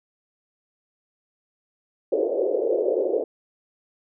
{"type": "band-pass noise", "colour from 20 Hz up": "white", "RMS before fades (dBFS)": -23, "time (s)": [2.12, 3.24], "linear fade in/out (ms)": 5, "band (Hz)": [370, 530], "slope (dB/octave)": 48, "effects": []}